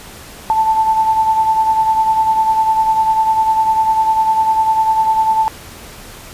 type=beating tone pair; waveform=sine; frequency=880 / 890 Hz; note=A5 / A5; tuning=0 / +20 cents; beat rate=10 Hz; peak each=-11 / -20 dBFS; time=0.5-5.48 s; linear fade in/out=0 ms; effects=pink hiss -35 dBFS RMS until 6.33 s + resampled to 32000 Hz